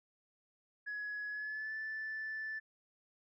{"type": "tone with pitch glide", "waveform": "sine", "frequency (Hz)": [1683, 1755.5], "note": ["G#6", "A6"], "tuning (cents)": [23, -4], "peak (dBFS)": -37, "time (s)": [0.86, 2.6], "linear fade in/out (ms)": 20, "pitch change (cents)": 73, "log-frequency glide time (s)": [1.29, 1.74], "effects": ["tanh soft clip ceiling -35 dBFS"]}